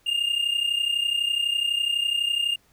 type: tone pair together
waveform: triangle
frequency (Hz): 2794 / 2826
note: F7 / F7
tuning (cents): 0 / +20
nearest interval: unison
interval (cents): 20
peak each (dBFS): -25 / -22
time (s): 0.06-2.56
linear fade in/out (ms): 10
effects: pink hiss -62 dBFS RMS until 2.72 s